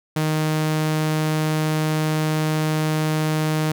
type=tone; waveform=sawtooth; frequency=155.4 Hz; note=D#3; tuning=2 cents flat; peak=-15 dBFS; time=0.16-3.72 s; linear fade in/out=5 ms; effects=none